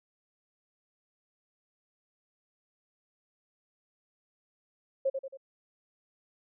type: tone with echo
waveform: sine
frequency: 538 Hz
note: C5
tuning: 48 cents sharp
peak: -24 dBFS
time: 5.05-5.1 s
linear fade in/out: 10 ms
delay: 91 ms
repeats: 3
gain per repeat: -6 dB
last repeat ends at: 5.373 s
effects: none